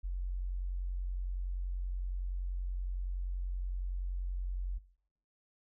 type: tone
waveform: sine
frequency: 45.3 Hz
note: F#1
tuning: 36 cents flat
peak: -33 dBFS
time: 0.03-4.79 s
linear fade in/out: 20 ms
effects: noise-tail reverb RT60 0.7 s tail -21 dB re dry